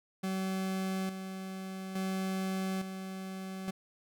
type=tone with tremolo; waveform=40% pulse; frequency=189.8 Hz; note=F#3; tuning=44 cents sharp; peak=-31 dBFS; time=0.23-3.71 s; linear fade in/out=10 ms; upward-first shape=square; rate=0.58 Hz; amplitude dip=55%; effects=none